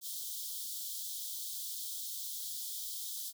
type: high-pass noise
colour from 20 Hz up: white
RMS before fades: -41 dBFS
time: 0.01-3.33 s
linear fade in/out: 50 ms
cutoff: 3200 Hz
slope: 96 dB/octave
effects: none